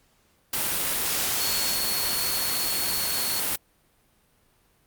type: tone in noise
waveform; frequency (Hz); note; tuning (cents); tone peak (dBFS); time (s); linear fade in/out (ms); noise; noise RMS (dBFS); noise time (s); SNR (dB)
sine; 4360; C#8; -29; -29; 1.4-3.4; 5; white; -26; 0.53-3.56; -6
effects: pink hiss -64 dBFS RMS until 4.86 s + Opus 48 kbps